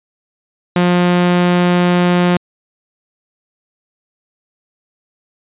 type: tone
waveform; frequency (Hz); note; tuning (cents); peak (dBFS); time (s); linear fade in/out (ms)
sawtooth; 177.2; F3; +25; -6; 0.76-2.37; 2
effects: resampled to 8000 Hz